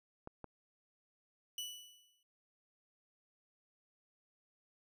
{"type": "clicks", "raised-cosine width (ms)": 1, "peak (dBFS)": -32, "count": 2, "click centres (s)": [0.274, 0.443]}
{"type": "tone with exponential decay", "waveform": "sawtooth", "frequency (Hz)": 2960, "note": "F#7", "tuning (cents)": 0, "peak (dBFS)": -35, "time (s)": [1.58, 2.23], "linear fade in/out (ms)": 2, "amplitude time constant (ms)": 140}
{"effects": []}